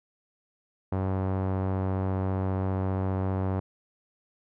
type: tone with low-pass filter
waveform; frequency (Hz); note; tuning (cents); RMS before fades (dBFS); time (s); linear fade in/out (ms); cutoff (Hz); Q
sawtooth; 94.9; F#2; +44; -28; 0.92-3.6; 5; 950; 1.1
effects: none